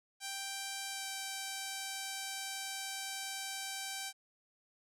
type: tone with pitch glide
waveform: 5% pulse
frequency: 784 to 778.6 Hz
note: G5 to G5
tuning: 0 to -12 cents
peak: -27 dBFS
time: 0.2-4.13 s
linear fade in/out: 50 ms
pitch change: -12 cents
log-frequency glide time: 0.9-1.05 s
effects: none